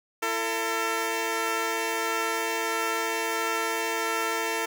10% pulse tone pair together, 336.3 / 448.9 Hz, E4 / A4, +35 / +35 cents, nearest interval perfect fourth, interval 500 cents, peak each -23 / -19 dBFS, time 0.22-4.66 s, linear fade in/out 10 ms, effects none

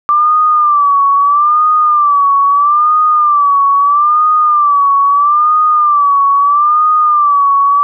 sine tone with vibrato, 1174.7 Hz, D6, in tune, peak -6 dBFS, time 0.09-7.83 s, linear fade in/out 0 ms, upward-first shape sine, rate 0.77 Hz, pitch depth 88 cents each way, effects none

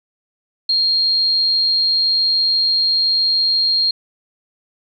sine tone, 4227 Hz, C8, 17 cents sharp, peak -13 dBFS, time 0.69-3.91 s, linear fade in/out 5 ms, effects none

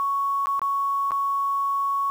sine tone with dropouts, 1111 Hz, C#6, 4 cents sharp, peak -21 dBFS, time 0-2.1 s, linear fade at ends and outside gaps 0 ms, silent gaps 0.458-0.47 / 0.594-0.617 / 1.108-1.118 s, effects 8-bit

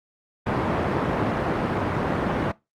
pink band-pass noise, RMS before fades -24 dBFS, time 0.46-2.52 s, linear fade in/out 10 ms, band 110 to 1400 Hz, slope 12 dB/octave, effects noise-tail reverb RT60 0.2 s tail -20 dB re dry + Opus 32 kbps

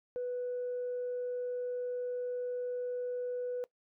sine tone, 493.9 Hz, B4, in tune, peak -32 dBFS, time 0.16-3.64 s, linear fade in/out 0 ms, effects noise-tail reverb RT60 0.1 s tail -21 dB re dry + tanh soft clip ceiling -30 dBFS

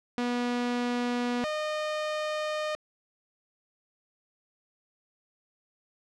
sawtooth tone pair in turn, 243.3 / 611.8 Hz, B3 / D#5, -26 / -29 cents, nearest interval octave + major third, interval 1597 cents, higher second, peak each -23 / -25 dBFS, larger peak first, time 0.18-1.44 / 1.44-2.75 s, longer second, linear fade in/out 0 ms, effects low-pass 5000 Hz 12 dB/octave

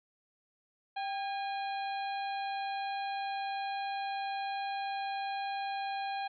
harmonic tone with a mistuned harmonic, 817 Hz, G#5, 29 cents flat, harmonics 1 / 2 / 3 / 4 / 5, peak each -34 / -45 / -46 / -50 / -48 dBFS, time 0.96-6.28 s, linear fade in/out 10 ms, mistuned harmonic 1, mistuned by -64 cents, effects none

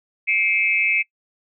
sine tone cluster, 2136 / 2324 / 2576 Hz, C7 / D7 / E7, +35 / -19 / -41 cents, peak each -21 dBFS, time 0.27-1.03 s, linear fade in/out 20 ms, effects noise-tail reverb RT60 0.1 s tail -24 dB re dry

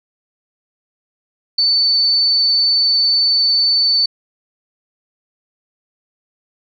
sine tone, 4511 Hz, C#8, 29 cents sharp, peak -11 dBFS, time 1.58-4.06 s, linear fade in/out 5 ms, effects none

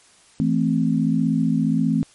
sine chord, A minor, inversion second, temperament equal, 164.81 / 220 / 261.6 Hz, E3 / A3 / C4, 0 / 0 / 0 cents, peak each -21 dBFS, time 0.4-2.03 s, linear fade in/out 0 ms, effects white hiss -53 dBFS RMS until 2.14 s + MP3 48 kbps

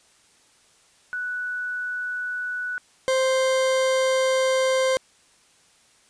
sine / 40% pulse tone pair in turn, 1480 / 523.3 Hz, F#6 / C5, 0 / 0 cents, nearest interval octave + tritone, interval 1800 cents, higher first, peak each -26 / -18 dBFS, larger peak second, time 1.13-2.78 / 3.08-4.97 s, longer second, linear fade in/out 0 ms, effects white hiss -58 dBFS RMS until 6.09 s + resampled to 22050 Hz

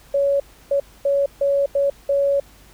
sine tone bursts at uneven times, 560 Hz, C#5, 18 cents sharp, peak -15 dBFS, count 6, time 0.14-0.4 / 0.71-0.8 / 1.05-1.26 / 1.41-1.66 / 1.75-1.9 / 2.09-2.4 s, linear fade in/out 5 ms, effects added 50 Hz sine -50 dBFS peak until 2.73 s + pink hiss -50 dBFS RMS until 2.73 s

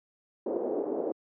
pink band-pass noise, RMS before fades -31 dBFS, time 0.46-1.12 s, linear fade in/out 5 ms, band 320 to 540 Hz, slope 24 dB/octave, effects high-pass 200 Hz 12 dB/octave

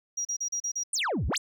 triangle tone bursts, 5730 Hz, F8, 44 cents sharp, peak -25 dBFS, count 6, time 0.17-0.836 s, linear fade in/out 10 ms, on 81 ms, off 36 ms
sine exponential two-way sweep, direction down then up, 9800 to 53.9 to 9800 Hz, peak -23 dBFS, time 0.93-1.38 s, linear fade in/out 5 ms, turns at 1.27 s
effects tanh soft clip ceiling -25 dBFS

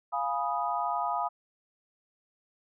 sine chord, F half-diminished seventh, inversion none, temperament equal with one note detuned, 698.5 / 830.6 / 980.4 / 1244.5 Hz, F5 / Ab5 / Cb6 / Eb6, 0 / 0 / -13 / 0 cents, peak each -33 dBFS, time 0.12-1.29 s, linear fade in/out 20 ms, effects none

